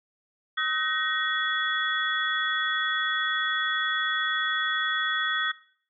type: tone cluster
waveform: sine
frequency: 1272 / 1523 / 1877 / 3382 Hz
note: D#6 / F#6 / A#6 / G#7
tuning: +38 / +50 / +11 / +31 cents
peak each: -30 dBFS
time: 0.57-5.52 s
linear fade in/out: 10 ms
effects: noise-tail reverb RT60 0.5 s tail -17 dB re dry